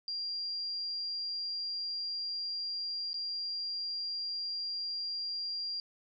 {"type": "tone with dropouts", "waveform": "sine", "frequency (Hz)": 4771, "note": "D8", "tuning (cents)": 26, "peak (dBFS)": -34, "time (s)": [0.08, 5.8], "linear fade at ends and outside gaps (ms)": 1, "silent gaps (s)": [3.132, 3.142], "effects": []}